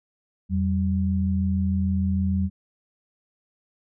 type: tone pair together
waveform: sine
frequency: 85.5 / 191.94 Hz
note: F2 / G3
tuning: -36 / -36 cents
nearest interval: octave + major second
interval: 1400 cents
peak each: -23 dBFS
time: 0.49-2.5 s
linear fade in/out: 50 ms
effects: none